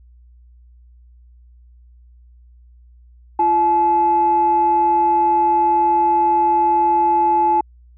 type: tone pair together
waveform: sine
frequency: 342 / 859 Hz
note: F4 / A5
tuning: -36 / -42 cents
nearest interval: octave + major third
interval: 1594 cents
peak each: -21 / -12 dBFS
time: 3.39-7.61 s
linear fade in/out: 5 ms
effects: tanh soft clip ceiling -6 dBFS + added 60 Hz sine -44 dBFS peak until 7.97 s